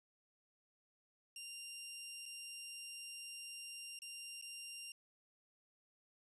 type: tone with dropouts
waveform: 15% pulse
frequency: 2784 Hz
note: F7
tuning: 6 cents flat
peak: -40 dBFS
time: 1.36-4.92 s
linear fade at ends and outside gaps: 2 ms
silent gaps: 2.256-2.26 / 3.99-4.019 / 4.414-4.423 s
effects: resampled to 24000 Hz